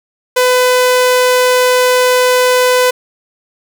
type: tone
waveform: sawtooth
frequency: 502 Hz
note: B4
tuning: 28 cents sharp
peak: -4 dBFS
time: 0.36-2.91 s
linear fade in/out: 10 ms
effects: none